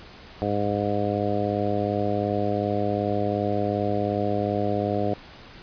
harmonic tone, 102.7 Hz, G#2, 19 cents flat, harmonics 1 / 2 / 3 / 4 / 5 / 6 / 7, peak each -30 / -30 / -30 / -30 / -30 / -30 / -30 dBFS, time 0.42-5.14 s, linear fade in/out 0 ms, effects pink hiss -45 dBFS RMS until 5.62 s + resampled to 11025 Hz

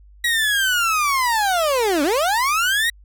30% pulse linear two-way sweep, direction down then up, 1923 to 271 to 1923 Hz, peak -14 dBFS, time 0.24-2.9 s, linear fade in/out 5 ms, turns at 2.03 s, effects added 50 Hz sine -44 dBFS peak until 3.04 s

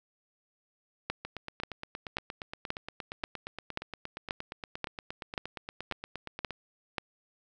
two click trains, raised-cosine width 0.3 ms, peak -22 / -15 dBFS, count 46 / 12, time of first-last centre 1.25-6.507 / 1.1-6.982 s, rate 8.56 / 1.87 Hz, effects none

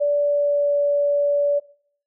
sine tone with pitch glide, 580 to 575.7 Hz, D5 to D5, -22 to -35 cents, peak -16 dBFS, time 0-1.6 s, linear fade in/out 20 ms, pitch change -13 cents, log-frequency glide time 0.17-0.77 s, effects noise-tail reverb RT60 0.5 s tail -18 dB re dry

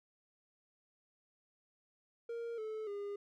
triangle tone with pitch steps, 466.2 / 435 / 405.9 Hz, A#4 / A4 / G#4, 0 / -20 / -40 cents, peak -37 dBFS, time 2.29-3.16 s, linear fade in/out 5 ms, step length 290 ms, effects none

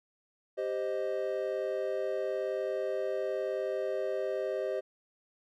triangle chord, C minor, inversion second, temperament equal, 392 / 523.3 / 622.3 Hz, G4 / C5 / Eb5, 0 / 0 / 0 cents, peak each -33 dBFS, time 0.57-4.81 s, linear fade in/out 20 ms, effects none

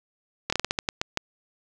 slowing click train, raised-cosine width 0.2 ms, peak -7 dBFS, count 10, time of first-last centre 0.5-1.174 s, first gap 25 ms, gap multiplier 1.26, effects none

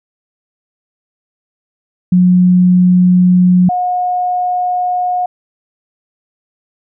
sine tone pair in turn, 180.7 / 722.8 Hz, F#3 / F#5, -41 / -41 cents, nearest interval 2 octaves, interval 2400 cents, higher second, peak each -5 / -12 dBFS, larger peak first, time 2.12-3.69 / 3.69-5.26 s, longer neither, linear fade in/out 5 ms, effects none

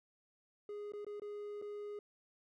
triangle tone with dropouts, 413.8 Hz, G#4, 6 cents flat, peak -40 dBFS, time 0.69-1.99 s, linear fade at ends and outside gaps 2 ms, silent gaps 0.921-0.935 / 1.047-1.066 / 1.198-1.219 / 1.616-1.622 s, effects none

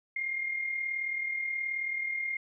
sine tone with amplitude modulation, 2123 Hz, C7, 25 cents sharp, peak -28 dBFS, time 0.16-2.37 s, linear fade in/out 5 ms, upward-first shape sine, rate 38.7 Hz, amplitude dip 50%, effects none

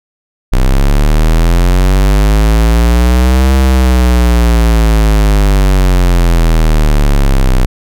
square linear two-way sweep, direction up then down, 30.87 to 66.3 to 30.87 Hz, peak -6 dBFS, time 0.52-7.66 s, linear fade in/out 10 ms, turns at 3.54 s, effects none

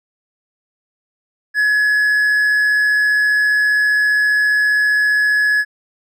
triangle tone with amplitude modulation, 1693 Hz, G#6, 33 cents sharp, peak -9 dBFS, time 1.54-5.65 s, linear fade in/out 50 ms, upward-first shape sine, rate 135 Hz, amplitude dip 25%, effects none

